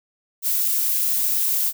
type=noise; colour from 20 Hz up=violet; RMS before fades=-21 dBFS; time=0.42-1.73 s; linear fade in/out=50 ms; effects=none